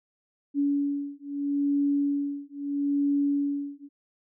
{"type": "beating tone pair", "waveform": "sine", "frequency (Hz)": [283.7, 284.47], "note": ["C#4", "C#4"], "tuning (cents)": [40, 45], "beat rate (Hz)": 0.77, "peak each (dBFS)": -27, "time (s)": [0.54, 3.89], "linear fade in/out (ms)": 50, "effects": []}